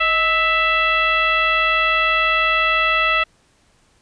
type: tone with frequency modulation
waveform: sine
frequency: 1982 Hz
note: B6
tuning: 6 cents sharp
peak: -14 dBFS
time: 0-3.24 s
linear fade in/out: 10 ms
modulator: 675 Hz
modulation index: 1.6
effects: pink hiss -58 dBFS RMS until 4.01 s + resampled to 22050 Hz